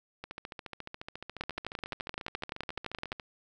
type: two click trains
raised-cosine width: 0.3 ms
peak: -24 / -18 dBFS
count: 43 / 21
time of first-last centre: 0.24-3.198 / 1.41-3.119 s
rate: 14.2 / 11.7 Hz
effects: none